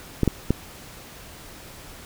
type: clicks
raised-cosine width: 3 ms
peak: -5 dBFS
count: 3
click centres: 0.233 / 0.277 / 0.506 s
effects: pink hiss -43 dBFS RMS until 2.05 s